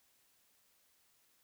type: silence
effects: white hiss -72 dBFS RMS until 1.43 s